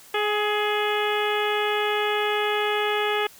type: harmonic tone with a mistuned harmonic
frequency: 420 Hz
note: G#4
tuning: 19 cents sharp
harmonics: 1 / 2 / 3 / 4 / 5 / 6 / 7 / 8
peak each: -25 / -28 / -30 / -31 / -32 / -33 / -33 / -34 dBFS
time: 0.14-3.27 s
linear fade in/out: 5 ms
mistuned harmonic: 2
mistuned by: -19 cents
effects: white hiss -49 dBFS RMS until 3.39 s